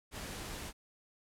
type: noise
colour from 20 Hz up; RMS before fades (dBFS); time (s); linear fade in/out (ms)
pink; -43; 0.11-0.73; 50
effects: low-pass 12000 Hz 12 dB/octave